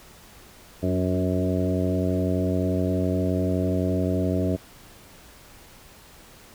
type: harmonic tone with a mistuned harmonic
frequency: 91.7 Hz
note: F#2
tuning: 15 cents flat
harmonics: 1 / 2 / 3 / 4 / 5 / 6 / 7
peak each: -26 / -27 / -27 / -31 / -33 / -34 / -31 dBFS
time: 0.82-4.57 s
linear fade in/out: 20 ms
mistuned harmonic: 3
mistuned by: +25 cents
effects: pink hiss -49 dBFS RMS until 6.54 s